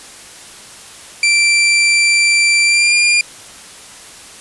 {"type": "tone with pitch glide", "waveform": "sawtooth", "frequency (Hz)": [2349, 2403], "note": ["D7", "D7"], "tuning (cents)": [0, 39], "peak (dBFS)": -6, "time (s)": [1.23, 3.21], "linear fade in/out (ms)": 2, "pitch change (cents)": 39, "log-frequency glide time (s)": [2.64, 2.96], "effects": ["white hiss -36 dBFS RMS until 4.4 s", "resampled to 24000 Hz"]}